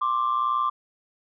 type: tone pair together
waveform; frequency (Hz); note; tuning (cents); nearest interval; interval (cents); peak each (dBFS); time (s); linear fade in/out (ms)
sine; 1053.1 / 1174.7; C6 / D6; +11 / 0; major second; 189; -24 / -22; 0.01-0.7; 10
effects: tanh soft clip ceiling -16 dBFS